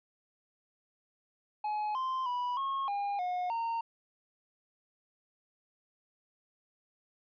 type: tone with pitch steps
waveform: triangle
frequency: 845 / 1042 / 982 / 1087 / 808 / 722 / 920 Hz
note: G#5 / C6 / B5 / C#6 / G#5 / F#5 / A#5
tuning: +30 / -7 / -10 / -34 / -48 / -43 / -23 cents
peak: -29 dBFS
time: 1.64-3.81 s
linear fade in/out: 5 ms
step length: 310 ms
effects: resampled to 11025 Hz